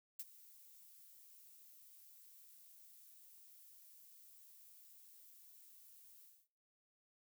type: noise with ADSR envelope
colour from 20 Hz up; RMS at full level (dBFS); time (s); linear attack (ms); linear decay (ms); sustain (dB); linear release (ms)
violet; -43; 0.19-6.48; 8; 35; -19; 250
effects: noise-tail reverb RT60 0.6 s tail -24 dB re dry